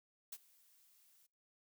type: noise with ADSR envelope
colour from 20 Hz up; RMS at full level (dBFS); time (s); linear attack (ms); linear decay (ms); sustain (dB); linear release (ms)
blue; -45; 0.32-1.27; 6; 46; -24; 16
effects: noise-tail reverb RT60 0.4 s tail -26 dB re dry